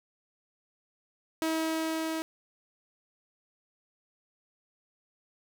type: tone with level ramp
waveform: sawtooth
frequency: 321 Hz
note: E4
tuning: 46 cents flat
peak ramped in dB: -23 to -27 dBFS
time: 1.42-2.22 s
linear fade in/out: 0 ms
effects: none